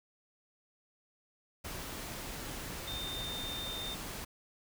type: tone in noise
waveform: sine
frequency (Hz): 3626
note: A#7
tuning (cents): -49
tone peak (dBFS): -39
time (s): 2.87-3.95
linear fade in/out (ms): 10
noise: pink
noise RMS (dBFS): -42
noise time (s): 1.64-4.25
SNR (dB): 0
effects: none